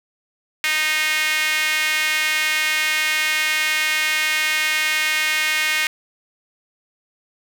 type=tone with high-pass filter; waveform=sawtooth; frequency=309.6 Hz; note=D#4; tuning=9 cents flat; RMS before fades=-20 dBFS; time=0.64-5.87 s; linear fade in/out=0 ms; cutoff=2100 Hz; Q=2.9; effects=none